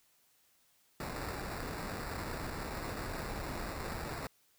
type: noise with sample-and-hold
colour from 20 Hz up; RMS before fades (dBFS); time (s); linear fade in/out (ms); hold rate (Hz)
pink; -40; 1-4.27; 2; 3150
effects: white hiss -70 dBFS RMS until 4.58 s